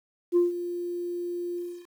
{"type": "tone with ADSR envelope", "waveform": "sine", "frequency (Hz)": 350, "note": "F4", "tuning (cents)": 4, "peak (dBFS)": -15, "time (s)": [0.32, 1.87], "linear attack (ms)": 44, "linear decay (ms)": 150, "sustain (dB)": -14, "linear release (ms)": 300, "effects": ["tanh soft clip ceiling -15 dBFS", "9-bit"]}